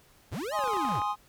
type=linear two-way sweep; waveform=square; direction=up then down; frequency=49.29 to 653 to 75.8 Hz; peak=-33 dBFS; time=0.31-1.01 s; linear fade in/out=20 ms; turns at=0.54 s
type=chord; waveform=triangle; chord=Ab major; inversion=none; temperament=equal; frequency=830.6 / 1046.5 / 1244.5 Hz; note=Ab5 / C6 / Eb6; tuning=0 / 0 / 0 cents; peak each=-29 / -30 / -31 dBFS; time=0.51-1.16 s; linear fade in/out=50 ms
type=clicks; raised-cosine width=0.5 ms; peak=-25 dBFS; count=10; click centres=0.591 / 0.639 / 0.677 / 0.735 / 0.769 / 0.851 / 0.889 / 0.92 / 0.954 / 1.018 s
effects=pink hiss -60 dBFS RMS until 1.28 s